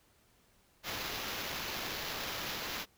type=noise with sample-and-hold; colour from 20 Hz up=violet; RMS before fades=-39 dBFS; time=0.83-2.86 s; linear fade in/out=50 ms; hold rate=8820 Hz; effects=pink hiss -68 dBFS RMS until 2.97 s